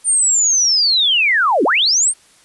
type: linear two-way sweep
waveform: sine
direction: down then up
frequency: 9060 to 242.4 to 9060 Hz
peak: -11 dBFS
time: 0.04-2.14 s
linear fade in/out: 50 ms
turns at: 1.64 s
effects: white hiss -50 dBFS RMS until 2.44 s + resampled to 24000 Hz